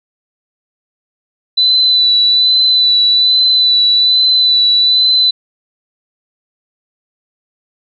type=tone with vibrato; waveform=sine; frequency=3989 Hz; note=B7; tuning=17 cents sharp; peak=-7 dBFS; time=1.57-5.31 s; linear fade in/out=10 ms; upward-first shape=sine; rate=1.2 Hz; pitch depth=22 cents each way; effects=none